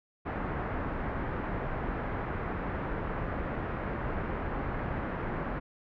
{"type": "low-pass noise", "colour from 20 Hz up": "pink", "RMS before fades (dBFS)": -34, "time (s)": [0.25, 5.6], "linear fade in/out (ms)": 20, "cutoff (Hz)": 1800, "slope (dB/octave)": 24, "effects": []}